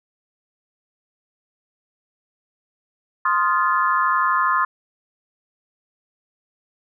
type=chord; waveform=sine; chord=F dominant seventh; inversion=second; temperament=equal with one note detuned; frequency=1046.5 / 1244.5 / 1396.9 / 1728.8 Hz; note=C6 / Eb6 / F6 / A6; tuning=0 / 0 / 0 / -31 cents; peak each=-19 / -21 / -25 / -25 dBFS; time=3.25-4.65 s; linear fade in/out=5 ms; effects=none